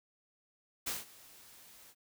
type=noise with ADSR envelope; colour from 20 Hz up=white; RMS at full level=-35 dBFS; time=0.86-1.95 s; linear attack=15 ms; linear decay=170 ms; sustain=-22 dB; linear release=53 ms; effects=none